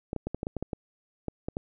clicks, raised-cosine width 2 ms, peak -18 dBFS, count 12, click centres 0.131 / 0.163 / 0.27 / 0.346 / 0.431 / 0.469 / 0.567 / 0.626 / 0.732 / 1.283 / 1.485 / 1.569 s, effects none

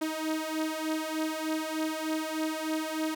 sawtooth beating tone pair, 312.5 / 315.8 Hz, D#4 / D#4, +8 / +26 cents, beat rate 3.3 Hz, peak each -30 / -28 dBFS, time 0.01-3.15 s, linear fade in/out 10 ms, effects none

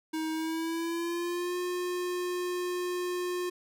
square tone with pitch glide, 316.9 to 357.8 Hz, D#4 to F4, +32 to +42 cents, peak -31 dBFS, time 0.13-3.5 s, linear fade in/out 10 ms, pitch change +210 cents, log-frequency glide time 0.32-1.57 s, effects none

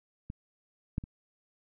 clicks, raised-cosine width 5 ms, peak -26 / -18 / -29 dBFS, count 3, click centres 0.301 / 0.981 / 1.039 s, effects none

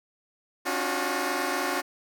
10% pulse tone cluster, 276.4 / 300.4 / 358.9 / 380.2 Hz, C#4 / D4 / F4 / F#4, -5 / +39 / +47 / +47 cents, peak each -23 / -26 / -21 / -28 dBFS, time 0.65-1.82 s, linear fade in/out 20 ms, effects none

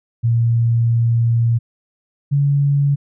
sine tone pair in turn, 116.54 / 141.72 Hz, A#2 / C#3, 0 / +39 cents, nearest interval minor third, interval 339 cents, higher second, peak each -12 dBFS, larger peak neither, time 0.23-1.59 / 2.31-2.96 s, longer first, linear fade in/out 20 ms, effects none

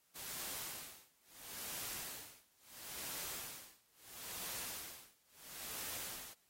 white noise with tremolo, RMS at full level -44 dBFS, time 0.15-6.34 s, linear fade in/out 10 ms, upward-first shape sine, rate 0.74 Hz, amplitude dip 100%, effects white hiss -74 dBFS RMS until 6.49 s + AAC 48 kbps

